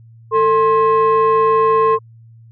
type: tone pair together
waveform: sine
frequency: 445.7 / 1060.1 Hz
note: A4 / C6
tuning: +22 / +22 cents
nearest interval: octave + minor third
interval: 1500 cents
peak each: -11 dBFS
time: 0.31-1.99 s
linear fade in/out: 50 ms
effects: tanh soft clip ceiling -7 dBFS + added 114 Hz sine -40 dBFS peak until 2.51 s